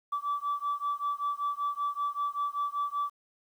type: beating tone pair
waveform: sine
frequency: 1154 / 1159.2 Hz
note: D6 / D6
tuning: -31 / -23 cents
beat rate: 5.2 Hz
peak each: -31 dBFS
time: 0.12-3.1 s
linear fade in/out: 10 ms
effects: tanh soft clip ceiling -24 dBFS + 10-bit